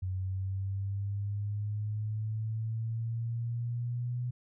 sine linear sweep, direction up, 92.5 to 123.47 Hz, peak -31 dBFS, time 0.02-4.31 s, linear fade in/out 10 ms, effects none

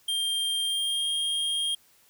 square tone with pitch glide, 3189 to 3228 Hz, G7 to G#7, +29 to -50 cents, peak -26 dBFS, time 0.08-1.75 s, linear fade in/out 5 ms, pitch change +21 cents, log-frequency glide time 0.64-1.06 s, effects white hiss -61 dBFS RMS until 2.09 s

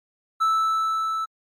triangle tone with level ramp, 1315 Hz, E6, 5 cents flat, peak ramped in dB -15 to -22 dBFS, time 0.4-1.26 s, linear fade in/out 20 ms, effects MP3 64 kbps

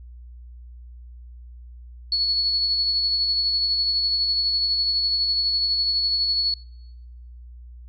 sine tone with tremolo, 4395 Hz, C#8, 16 cents flat, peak -18 dBFS, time 2.12-6.54 s, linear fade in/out 2 ms, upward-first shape sine, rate 12 Hz, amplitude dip 30%, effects noise-tail reverb RT60 1.0 s tail -24 dB re dry + added 60 Hz sine -39 dBFS peak until 7.88 s

